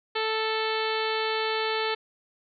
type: harmonic tone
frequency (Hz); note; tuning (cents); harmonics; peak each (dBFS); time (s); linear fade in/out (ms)
440; A4; 0; 1 / 2 / 3 / 4 / 5 / 6 / 7 / 8 / 9 / 10; -29 / -32 / -34 / -35 / -36 / -37 / -37 / -38 / -39 / -39; 0.15-1.95; 10
effects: none